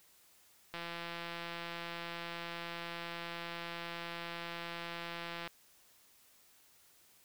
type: click train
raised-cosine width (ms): 0.3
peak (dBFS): -26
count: 806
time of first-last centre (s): 0.74-5.475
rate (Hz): 170
effects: white hiss -65 dBFS RMS until 7.24 s